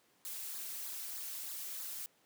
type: noise with flanger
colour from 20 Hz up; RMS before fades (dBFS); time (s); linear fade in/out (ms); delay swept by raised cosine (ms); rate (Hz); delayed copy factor
blue; -43; 0.25-2.06; 0; 0.33 to 4.23; 3.2; -0.75
effects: pink hiss -70 dBFS RMS until 2.25 s + high-pass 200 Hz 12 dB/octave